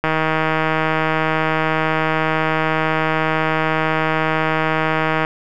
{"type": "click train", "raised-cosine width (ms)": 0.5, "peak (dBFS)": -3, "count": 824, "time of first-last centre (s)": [0.04, 5.249], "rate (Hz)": 158, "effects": []}